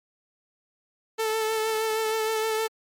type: tone with vibrato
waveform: sawtooth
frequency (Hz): 440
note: A4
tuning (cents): 0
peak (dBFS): -20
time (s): 1.18-2.68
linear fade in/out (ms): 20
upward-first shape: sine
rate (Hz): 6.4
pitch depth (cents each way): 22
effects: MP3 64 kbps